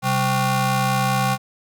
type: ring-modulated tone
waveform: 25% pulse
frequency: 325 Hz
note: E4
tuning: 24 cents flat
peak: -11 dBFS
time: 0.02-1.38 s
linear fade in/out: 50 ms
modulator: 455 Hz
effects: none